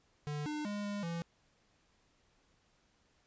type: tone with pitch steps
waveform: square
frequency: 147.9 / 300.9 / 205.6 / 204.1 / 168.7 Hz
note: D3 / D4 / G#3 / G#3 / E3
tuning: +13 / +42 / -17 / -30 / +40 cents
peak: -37 dBFS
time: 0.27-1.22 s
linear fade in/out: 0 ms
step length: 190 ms
effects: pink hiss -72 dBFS RMS until 3.26 s + resampled to 16000 Hz